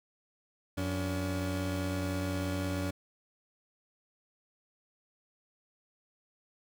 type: tone pair together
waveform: 30% pulse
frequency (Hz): 89.7 / 285.3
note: F2 / C#4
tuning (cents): +47 / +50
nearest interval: octave + minor sixth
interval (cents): 2003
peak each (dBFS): -31 / -32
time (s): 0.77-2.91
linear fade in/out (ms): 10
effects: none